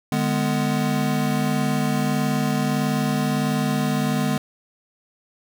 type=chord; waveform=square; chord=G# diminished; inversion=second; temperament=just; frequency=149.51 / 207.7 / 249.2 Hz; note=D3 / G#3 / B3; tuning=+31 / 0 / +16 cents; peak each=-25 dBFS; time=0.12-4.38 s; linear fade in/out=2 ms; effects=none